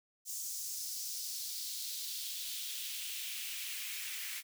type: noise with high-pass filter sweep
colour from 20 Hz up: white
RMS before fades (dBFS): -41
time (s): 0.25-4.43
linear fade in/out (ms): 50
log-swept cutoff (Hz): 6600 to 2000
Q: 2.2
effects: none